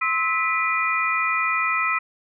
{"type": "tone cluster", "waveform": "sine", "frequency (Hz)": [1045, 1297, 1985, 2427], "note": ["C6", "E6", "B6", "D#7"], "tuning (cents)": [-2, -28, 8, -44], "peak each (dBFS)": [-30, -23, -25, -25], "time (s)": [0.01, 1.99], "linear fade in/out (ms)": 10, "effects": []}